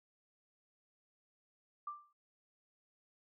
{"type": "tone with exponential decay", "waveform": "sine", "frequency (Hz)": 1181, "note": "D6", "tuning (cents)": 9, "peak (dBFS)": -37, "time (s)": [1.87, 2.13], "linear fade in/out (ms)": 5, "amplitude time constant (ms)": 56, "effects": []}